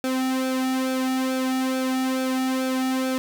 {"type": "tone with flanger", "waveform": "sawtooth", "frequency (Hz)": 260, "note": "C4", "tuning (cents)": -11, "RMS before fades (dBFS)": -24, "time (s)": [0.04, 3.18], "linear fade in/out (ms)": 0, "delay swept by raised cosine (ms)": [1, 1.96], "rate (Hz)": 2.3, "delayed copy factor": -0.7, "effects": []}